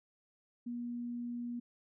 sine tone, 240 Hz, B3, 49 cents flat, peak -37 dBFS, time 0.66-1.6 s, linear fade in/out 10 ms, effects none

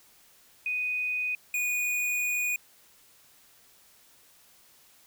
sine / square tone pair in turn, 2489 / 2462 Hz, D#7 / D#7, 0 / -19 cents, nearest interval unison, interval 19 cents, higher first, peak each -27 dBFS, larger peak neither, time 0.66-1.35 / 1.54-2.56 s, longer second, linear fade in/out 2 ms, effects white hiss -59 dBFS RMS until 5.06 s

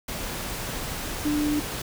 sine tone in noise, 297 Hz, D4, 20 cents sharp, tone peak -22 dBFS, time 1.25-1.6 s, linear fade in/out 5 ms, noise pink, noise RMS -32 dBFS, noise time 0.08-1.82 s, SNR +7 dB, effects none

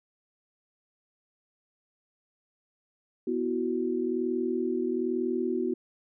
sine chord, B suspended fourth, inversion none, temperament just, 246.9 / 329.3 / 370.4 Hz, B3 / E4 / F#4, 0 / -2 / +2 cents, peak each -31 / -32 / -29 dBFS, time 3.27-5.74 s, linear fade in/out 5 ms, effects none

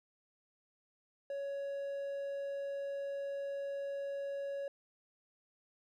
triangle tone, 558 Hz, C#5, 11 cents sharp, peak -35 dBFS, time 1.3-4.68 s, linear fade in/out 2 ms, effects none

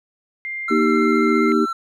sine tone, 2100 Hz, C7, 6 cents sharp, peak -25 dBFS, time 0.45-1.52 s, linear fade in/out 0 ms
triangle tone with vibrato, 1344 Hz, E6, 33 cents sharp, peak -20 dBFS, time 0.68-1.73 s, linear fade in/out 5 ms, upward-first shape triangle, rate 15 Hz, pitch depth 18 cents each way
sine chord, Eb major, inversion second, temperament equal with one note detuned, 234.8 / 311.1 / 392 Hz, Bb3 / Eb4 / G4, +13 / 0 / 0 cents, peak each -19 dBFS, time 0.7-1.66 s, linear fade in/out 20 ms
effects none

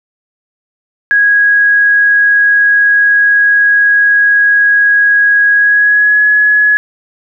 sine tone with pitch glide, 1654 to 1688.8 Hz, G#6 to G#6, -8 to +29 cents, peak -5 dBFS, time 1.11-6.77 s, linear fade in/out 0 ms, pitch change +37 cents, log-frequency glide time 5.54-6.24 s, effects none

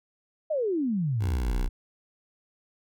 sine exponential sweep, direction down, 650 to 30.4 Hz, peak -24 dBFS, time 0.5-1.69 s, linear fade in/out 10 ms
10% pulse tone, 61.74 Hz, B1, in tune, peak -25 dBFS, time 1.19-1.69 s, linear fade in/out 50 ms
effects none

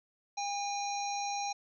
harmonic tone with a mistuned harmonic, 807 Hz, G#5, 50 cents flat, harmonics 1 / 3 / 5 / 7 / 8, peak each -34 / -43 / -43 / -42 / -46 dBFS, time 0.37-1.53 s, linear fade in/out 10 ms, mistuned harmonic 3, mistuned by +17 cents, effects none

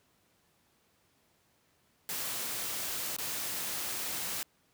white noise with dropouts, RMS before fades -36 dBFS, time 2.09-4.43 s, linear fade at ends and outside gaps 1 ms, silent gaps 3.165-3.185 s, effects pink hiss -70 dBFS RMS until 4.73 s + high-pass 80 Hz 12 dB/octave

